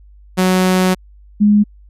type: tone pair in turn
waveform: sawtooth / sine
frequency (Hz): 185 / 207.7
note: F#3 / G#3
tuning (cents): 0 / 0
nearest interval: major second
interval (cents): 200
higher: second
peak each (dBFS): -7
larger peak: neither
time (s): 0.37-0.95 / 1.4-1.64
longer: first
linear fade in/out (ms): 20
effects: added 50 Hz sine -40 dBFS peak until 1.89 s + resampled to 32000 Hz